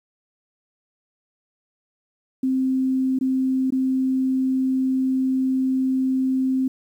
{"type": "tone with dropouts", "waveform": "sine", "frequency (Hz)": 261.6, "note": "C4", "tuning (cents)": 0, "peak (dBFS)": -18, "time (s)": [2.43, 6.68], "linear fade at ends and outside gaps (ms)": 5, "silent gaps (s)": [[3.189, 3.21], [3.705, 3.722]], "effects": ["9-bit"]}